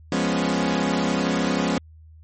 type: chord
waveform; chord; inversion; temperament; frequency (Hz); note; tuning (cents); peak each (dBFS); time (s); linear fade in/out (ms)
sawtooth; C# dominant seventh; first; equal; 174.61 / 207.7 / 246.9 / 277.2; E#3 / G#3 / B3 / C#4; 0 / 0 / 0 / 0; -22; 0.12-1.78; 2
effects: added 79 Hz sine -44 dBFS peak until 2.23 s + MP3 32 kbps